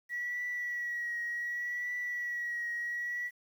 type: tone with vibrato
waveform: sine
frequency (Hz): 1928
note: B6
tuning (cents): -42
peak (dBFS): -32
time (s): 0.09-3.31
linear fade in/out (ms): 50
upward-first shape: triangle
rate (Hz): 0.67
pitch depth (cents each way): 33
effects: tanh soft clip ceiling -29 dBFS + 10-bit